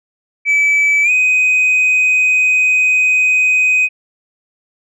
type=tone with pitch glide; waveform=sine; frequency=2300 to 2508 Hz; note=D7 to D#7; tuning=-37 to +13 cents; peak=-7 dBFS; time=0.45-3.89 s; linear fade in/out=50 ms; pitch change=+150 cents; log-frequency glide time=1.03-1.11 s; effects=tanh soft clip ceiling -8 dBFS